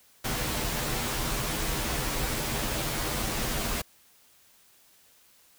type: noise with comb filter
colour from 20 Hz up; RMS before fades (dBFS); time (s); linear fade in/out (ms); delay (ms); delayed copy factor
pink; -30; 0.24-3.82; 10; 11; -0.65
effects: white hiss -60 dBFS RMS until 5.58 s